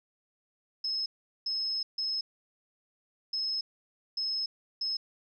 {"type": "tone bursts at uneven times", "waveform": "sine", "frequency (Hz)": 5180, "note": "E8", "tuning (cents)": -31, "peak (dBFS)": -29, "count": 6, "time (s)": [[0.84, 1.06], [1.46, 1.83], [1.98, 2.21], [3.33, 3.61], [4.17, 4.46], [4.81, 4.97]], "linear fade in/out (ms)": 5, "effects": []}